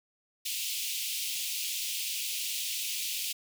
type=high-pass noise; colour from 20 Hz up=pink; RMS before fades=-34 dBFS; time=0.45-3.33 s; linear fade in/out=10 ms; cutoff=2500 Hz; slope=48 dB/octave; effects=none